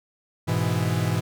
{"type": "chord", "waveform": "45% pulse", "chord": "E major", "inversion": "first", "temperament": "equal", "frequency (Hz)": [103.83, 123.47, 164.81], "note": ["G#2", "B2", "E3"], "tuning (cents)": [0, 0, 0], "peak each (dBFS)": -26, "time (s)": [0.47, 1.21], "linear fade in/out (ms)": 20, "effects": []}